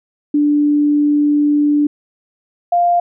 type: tone pair in turn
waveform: sine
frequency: 293.7 / 698.5 Hz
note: D4 / F5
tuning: 0 / 0 cents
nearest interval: octave + minor third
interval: 1500 cents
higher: second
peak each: -10 dBFS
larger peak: neither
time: 0.34-1.87 / 2.72-3 s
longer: first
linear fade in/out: 5 ms
effects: none